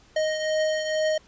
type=beating tone pair; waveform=square; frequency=622.3 / 624.5 Hz; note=D#5 / D#5; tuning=0 / +6 cents; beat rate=2.2 Hz; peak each=-24 / -32 dBFS; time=0.16-1.18 s; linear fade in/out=5 ms; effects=pink hiss -56 dBFS RMS until 1.27 s + resampled to 16000 Hz

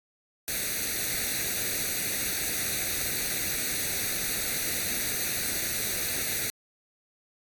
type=noise with comb filter; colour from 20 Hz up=white; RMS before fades=-30 dBFS; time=0.48-6.5 s; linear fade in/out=0 ms; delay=0.48 ms; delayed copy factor=+0.75; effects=AAC 64 kbps

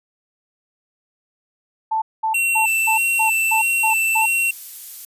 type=tone bursts; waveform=sine; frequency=882 Hz; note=A5; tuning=4 cents sharp; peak=-17 dBFS; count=8; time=1.91-4.26 s; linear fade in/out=10 ms; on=110 ms; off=210 ms
type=tone with vibrato; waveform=square; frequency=2700 Hz; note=E7; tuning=41 cents sharp; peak=-17 dBFS; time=2.34-4.51 s; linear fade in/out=5 ms; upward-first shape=square; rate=1.6 Hz; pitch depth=19 cents each way
type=noise; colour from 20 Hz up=violet; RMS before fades=-32 dBFS; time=2.67-5.05 s; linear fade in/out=2 ms
effects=resampled to 32000 Hz

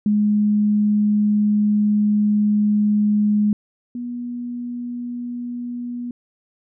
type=tone pair in turn; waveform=sine; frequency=209 / 242.3 Hz; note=G#3 / B3; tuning=+11 / -33 cents; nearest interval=minor third; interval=256 cents; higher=second; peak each=-14 / -25 dBFS; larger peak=first; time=0.06-3.53 / 3.95-6.11 s; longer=first; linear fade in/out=2 ms; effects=none

